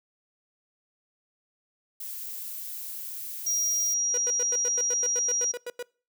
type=noise; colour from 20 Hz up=violet; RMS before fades=-37 dBFS; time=2-3.94 s; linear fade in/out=5 ms
type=tone; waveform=sine; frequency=5720 Hz; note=F8; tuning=41 cents sharp; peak=-24 dBFS; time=3.46-5.52 s; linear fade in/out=10 ms
type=tone bursts; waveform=45% pulse; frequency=487.8 Hz; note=B4; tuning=21 cents flat; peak=-32 dBFS; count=14; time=4.14-5.827 s; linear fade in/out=2 ms; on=36 ms; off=91 ms
effects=noise-tail reverb RT60 0.4 s tail -25 dB re dry